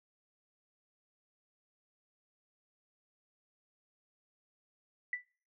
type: tone with exponential decay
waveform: sine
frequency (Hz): 1975.5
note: B6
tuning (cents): 0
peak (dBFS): -29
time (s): 5.13-5.24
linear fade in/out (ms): 2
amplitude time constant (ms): 22
effects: noise-tail reverb RT60 0.4 s tail -21 dB re dry